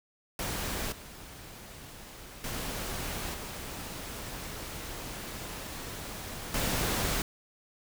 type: noise with level steps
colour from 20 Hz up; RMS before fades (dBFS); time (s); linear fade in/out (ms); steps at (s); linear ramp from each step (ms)
pink; -34 / -47 / -36 / -40 / -30; 0.39-7.22; 2; 0.92 / 2.44 / 3.34 / 6.54; 2
effects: none